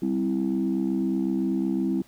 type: chord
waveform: sine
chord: C major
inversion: second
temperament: equal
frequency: 196 / 261.6 / 329.6 Hz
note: G3 / C4 / E4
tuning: 0 / 0 / 0 cents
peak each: -26 dBFS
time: 0.02-2.02 s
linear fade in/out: 5 ms
effects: tanh soft clip ceiling -16 dBFS + pink hiss -57 dBFS RMS until 2.07 s